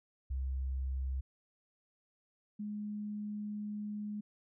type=tone pair in turn; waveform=sine; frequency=65.9 / 208.9 Hz; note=C2 / G#3; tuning=+13 / +10 cents; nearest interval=octave + minor sixth; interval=1997 cents; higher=second; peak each=-33 / -37 dBFS; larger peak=first; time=0.3-1.21 / 2.59-4.21 s; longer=second; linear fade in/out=10 ms; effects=none